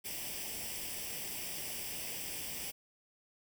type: noise with comb filter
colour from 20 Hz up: white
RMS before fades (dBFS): -41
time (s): 0.04-2.72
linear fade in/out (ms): 20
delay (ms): 0.37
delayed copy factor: +0.7
effects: none